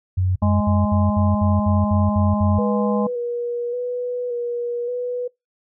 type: tone bursts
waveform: sine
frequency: 92.5 Hz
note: F#2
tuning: in tune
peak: -16 dBFS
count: 10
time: 0.17-2.592 s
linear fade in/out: 10 ms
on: 190 ms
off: 58 ms
type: harmonic tone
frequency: 207.7 Hz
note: G#3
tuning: in tune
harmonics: 1 / 3 / 4 / 5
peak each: -19 / -27 / -29 / -29 dBFS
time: 0.42-3.07 s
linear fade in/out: 5 ms
type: tone with vibrato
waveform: sine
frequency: 485.4 Hz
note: B4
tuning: 30 cents flat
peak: -22 dBFS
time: 2.58-5.28 s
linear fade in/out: 10 ms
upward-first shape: square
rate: 0.87 Hz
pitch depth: 23 cents each way
effects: noise-tail reverb RT60 0.2 s tail -25 dB re dry